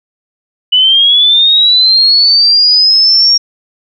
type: linear sweep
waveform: sine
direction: up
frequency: 2960 to 5588 Hz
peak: -4 dBFS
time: 0.72-3.38 s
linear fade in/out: 10 ms
effects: none